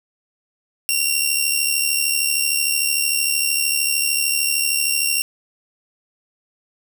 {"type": "tone with amplitude modulation", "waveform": "10% pulse", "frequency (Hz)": 2754, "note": "F7", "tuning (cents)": -25, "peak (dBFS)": -6, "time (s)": [0.89, 5.22], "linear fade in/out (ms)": 0, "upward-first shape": "sine", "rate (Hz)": 73.2, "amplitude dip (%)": 55, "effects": ["7-bit"]}